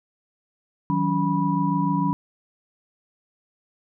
sine tone cluster, 160.2 / 186.9 / 282.2 / 980 Hz, E3 / F#3 / C#4 / B5, -49 / +18 / +31 / -14 cents, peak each -25 dBFS, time 0.9-2.13 s, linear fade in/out 0 ms, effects none

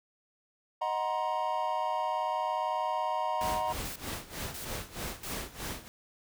triangle chord, C half-diminished seventh, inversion first, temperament equal with one note detuned, 622.3 / 740 / 945.9 / 1046.5 Hz, Eb5 / Gb5 / Bb5 / C6, 0 / 0 / +25 / 0 cents, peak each -34 / -33 / -30 / -36 dBFS, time 0.81-3.73 s, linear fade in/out 10 ms
pink noise with tremolo, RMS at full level -36 dBFS, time 3.41-5.88 s, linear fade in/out 0 ms, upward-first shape sine, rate 3.2 Hz, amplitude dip 85%
white noise bursts, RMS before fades -41 dBFS, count 3, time 3.85-5.34 s, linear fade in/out 5 ms, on 110 ms, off 580 ms
effects none

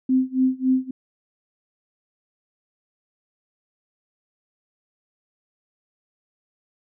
sine tone with tremolo, 259.3 Hz, C4, 15 cents flat, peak -14 dBFS, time 0.09-0.91 s, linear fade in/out 5 ms, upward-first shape sine, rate 3.6 Hz, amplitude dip 95%, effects none

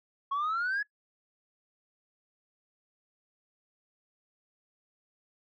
sine exponential sweep, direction up, 1090 to 1704 Hz, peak -26 dBFS, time 0.31-0.83 s, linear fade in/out 10 ms, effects noise-tail reverb RT60 0.1 s tail -23 dB re dry + tanh soft clip ceiling -26 dBFS

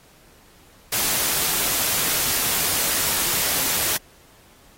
white noise, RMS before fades -22 dBFS, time 0.92-3.97 s, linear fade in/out 5 ms, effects pink hiss -53 dBFS RMS until 4.77 s + AAC 48 kbps

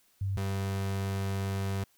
sine / 35% pulse tone pair in turn, 97.5 / 97.5 Hz, G2 / G2, -9 / -9 cents, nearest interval unison, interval 0 cents, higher neither, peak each -28 dBFS, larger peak neither, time 0.21-0.37 / 0.37-1.84 s, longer second, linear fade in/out 5 ms, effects white hiss -67 dBFS RMS until 1.97 s

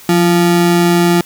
square ring-modulated tone, 260 Hz, C4, 11 cents flat, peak -6 dBFS, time 0.09-1.21 s, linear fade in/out 0 ms, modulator 84 Hz, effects white hiss -38 dBFS RMS until 1.25 s

